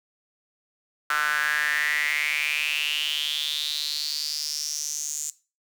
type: tone with high-pass filter sweep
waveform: sawtooth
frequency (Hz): 149.5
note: D3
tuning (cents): +31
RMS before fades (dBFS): -27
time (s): 1.1-5.3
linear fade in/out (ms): 2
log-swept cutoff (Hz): 1400 to 7100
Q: 7.1
effects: noise-tail reverb RT60 0.3 s tail -17 dB re dry